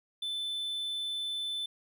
triangle tone, 3520 Hz, A7, in tune, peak -31 dBFS, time 0.22-1.66 s, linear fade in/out 5 ms, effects none

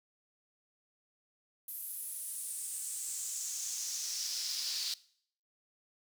brown noise with high-pass filter sweep, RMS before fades -39 dBFS, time 1.68-4.94 s, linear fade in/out 2 ms, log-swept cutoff 12000 to 4400 Hz, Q 3.9, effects noise-tail reverb RT60 0.6 s tail -20 dB re dry

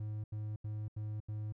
triangle tone bursts, 106.6 Hz, G#2, 46 cents sharp, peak -35 dBFS, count 5, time 0-1.524 s, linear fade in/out 5 ms, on 240 ms, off 81 ms, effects none

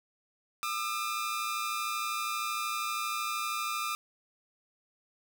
sawtooth tone pair together, 1206.2 / 1319 Hz, D6 / E6, +46 / +1 cents, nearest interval major second, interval 155 cents, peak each -29 / -33 dBFS, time 0.63-3.95 s, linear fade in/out 0 ms, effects none

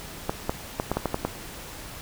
clicks, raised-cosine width 1 ms, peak -10 dBFS, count 8, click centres 0.295 / 0.495 / 0.799 / 0.916 / 0.97 / 1.057 / 1.144 / 1.25 s, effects pink hiss -40 dBFS RMS until 2.01 s

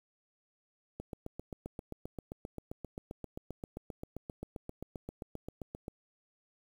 click train, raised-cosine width 2 ms, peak -27 dBFS, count 38, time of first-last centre 1-5.881 s, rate 7.58 Hz, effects 9-bit

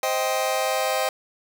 sawtooth chord, C minor, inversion none, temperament just, 523.3 / 627.9 / 784.9 Hz, C5 / Eb5 / G5, 0 / +16 / +2 cents, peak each -22 dBFS, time 0.03-1.09 s, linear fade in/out 2 ms, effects none

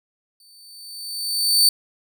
sawtooth tone with exponential growth, 4550 Hz, C#8, 44 cents sharp, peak -8 dBFS, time 0.4-1.69 s, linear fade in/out 2 ms, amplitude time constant 280 ms, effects none

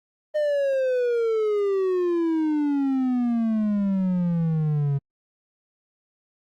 triangle exponential sweep, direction down, 611 to 138 Hz, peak -18 dBFS, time 0.34-4.99 s, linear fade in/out 20 ms, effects Opus 24 kbps

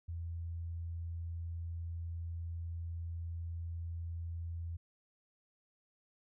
sine tone, 84.1 Hz, E2, 35 cents sharp, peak -38 dBFS, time 0.08-4.77 s, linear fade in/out 10 ms, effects none

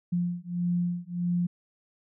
sine beating tone pair, 174.61 / 176.21 Hz, F3 / F3, 0 / +16 cents, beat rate 1.6 Hz, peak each -29 dBFS, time 0.12-1.47 s, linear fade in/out 10 ms, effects none

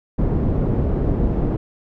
pink low-pass noise, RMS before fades -19 dBFS, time 0.18-1.57 s, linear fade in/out 10 ms, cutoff 400 Hz, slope 12 dB/octave, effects none

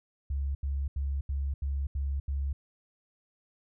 sine tone bursts, 69.3 Hz, C#2, in tune, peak -28 dBFS, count 7, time 0.3-2.53 s, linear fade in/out 5 ms, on 250 ms, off 80 ms, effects none

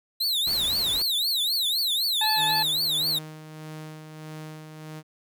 45% pulse tone with vibrato, 3951 Hz, B7, in tune, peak -22 dBFS, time 0.2-3.19 s, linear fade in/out 10 ms, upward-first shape triangle, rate 3.9 Hz, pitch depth 260 cents each way
pink noise, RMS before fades -38 dBFS, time 0.47-1.02 s, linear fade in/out 0 ms
harmonic tone, 866 Hz, A5, 28 cents flat, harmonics 1 / 2 / 3 / 4 / 5, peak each -25 / -31 / -35 / -37 / -39 dBFS, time 2.21-2.63 s, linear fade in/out 5 ms
sawtooth tone with tremolo, 155.56 Hz, D#3, in tune, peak -32 dBFS, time 2.35-5.03 s, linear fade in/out 50 ms, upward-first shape sine, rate 1.6 Hz, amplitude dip 45%
effects none

